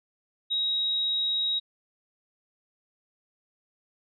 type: tone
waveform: sine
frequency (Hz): 3806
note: A#7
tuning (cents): +35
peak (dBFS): -24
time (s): 0.5-1.6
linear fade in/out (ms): 20
effects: none